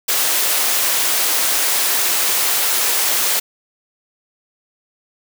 white high-pass noise, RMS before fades -17 dBFS, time 0.08-3.4 s, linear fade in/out 10 ms, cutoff 390 Hz, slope 12 dB/octave, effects none

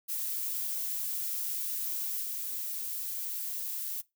violet noise with level steps, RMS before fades -34 / -36 dBFS, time 0.08-4.02 s, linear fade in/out 20 ms, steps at 2.21 s, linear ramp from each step 20 ms, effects noise-tail reverb RT60 0.2 s tail -21 dB re dry

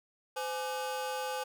35% pulse ring-modulated tone, 676 Hz, E5, 43 cents sharp, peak -29 dBFS, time 0.36-1.44 s, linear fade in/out 10 ms, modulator 163 Hz, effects none

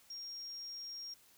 triangle tone, 5580 Hz, F8, 2 cents flat, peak -40 dBFS, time 0.1-1.14 s, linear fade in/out 5 ms, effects tanh soft clip ceiling -41 dBFS + white hiss -65 dBFS RMS until 1.37 s

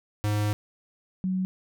square / sine tone pair in turn, 104.7 / 186.55 Hz, G#2 / F#3, +15 / +14 cents, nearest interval minor seventh, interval 999 cents, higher second, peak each -24 dBFS, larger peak neither, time 0.24-0.53 / 1.24-1.45 s, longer first, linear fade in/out 0 ms, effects none

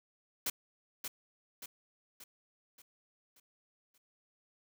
white noise with echo, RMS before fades -34 dBFS, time 0.46-0.5 s, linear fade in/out 5 ms, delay 580 ms, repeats 6, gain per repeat -6 dB, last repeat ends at 3.98 s, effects none

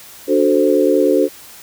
sine chord, D dominant seventh, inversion none, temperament equal, 293.7 / 370 / 440 / 523.3 Hz, D4 / F#4 / A4 / C5, 0 / 0 / 0 / 0 cents, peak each -16 dBFS, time 0.27-1.29 s, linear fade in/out 50 ms, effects white hiss -39 dBFS RMS until 1.62 s

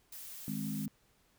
blue noise, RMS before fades -47 dBFS, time 0.12-0.86 s, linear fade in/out 5 ms
sine chord, Ab major, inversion second, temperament equal, 155.56 / 207.7 / 261.6 Hz, Eb3 / Ab3 / C4, 0 / 0 / 0 cents, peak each -41 / -37 / -41 dBFS, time 0.48-0.88 s, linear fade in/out 0 ms
effects pink hiss -70 dBFS RMS until 1.38 s

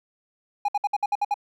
triangle tone bursts, 820 Hz, G#5, 22 cents flat, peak -18 dBFS, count 8, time 0.65-1.342 s, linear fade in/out 5 ms, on 34 ms, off 60 ms, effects none

